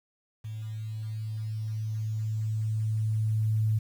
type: tone with level ramp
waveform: sine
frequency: 109.1 Hz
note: A2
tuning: 14 cents flat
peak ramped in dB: -34 to -22 dBFS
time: 0.44-3.79 s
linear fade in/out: 10 ms
effects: 9-bit